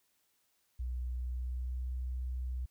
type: tone with pitch glide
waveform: sine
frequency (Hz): 61.74 to 62.89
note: B1 to B1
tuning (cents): 0 to +32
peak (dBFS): -34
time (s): 0.79-2.66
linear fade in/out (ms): 10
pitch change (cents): +32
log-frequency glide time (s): 1.16-1.89
effects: white hiss -75 dBFS RMS until 2.7 s